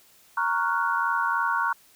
sine chord, Gb major seventh, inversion first, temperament equal, 932.3 / 1108.7 / 1396.9 / 1480 Hz, Bb5 / Db6 / F6 / Gb6, 0 / 0 / 0 / 0 cents, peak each -27 / -27 / -29 / -28 dBFS, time 0.37-1.73 s, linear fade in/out 5 ms, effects white hiss -57 dBFS RMS until 1.95 s

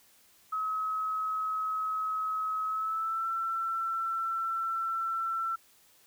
sine tone with pitch glide, 1280 to 1342.1 Hz, D#6 to E6, +49 to +31 cents, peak -29 dBFS, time 0.52-5.56 s, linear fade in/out 10 ms, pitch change +82 cents, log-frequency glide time 2.66-3.27 s, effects white hiss -62 dBFS RMS until 6.06 s

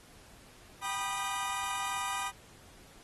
sawtooth chord, G augmented, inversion none, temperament just, 784 / 980 / 1225 Hz, G5 / B5 / D#6, 0 / -14 / -27 cents, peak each -36 / -33 / -33 dBFS, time 0.81-2.32 s, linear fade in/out 50 ms, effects pink hiss -57 dBFS RMS until 3.03 s + AAC 32 kbps

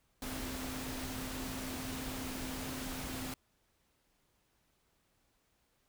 sine tone in noise, 258.8 Hz, C4, 19 cents flat, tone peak -43 dBFS, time 0.22-3.34 s, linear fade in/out 2 ms, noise pink, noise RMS -42 dBFS, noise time 0.22-3.34 s, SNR -4 dB, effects pink hiss -75 dBFS RMS until 5.88 s

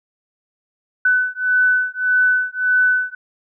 sine beating tone pair, 1500 / 1501.7 Hz, F#6 / F#6, +23 / +25 cents, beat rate 1.7 Hz, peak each -17 dBFS, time 1.05-3.15 s, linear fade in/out 5 ms, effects none

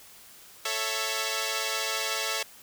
5% pulse chord, A major, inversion none, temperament equal with one note detuned, 440 / 554.4 / 662.7 Hz, A4 / C#5 / E5, 0 / 0 / +9 cents, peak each -21 dBFS, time 0.65-2.43 s, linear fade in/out 5 ms, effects white hiss -51 dBFS RMS until 2.62 s

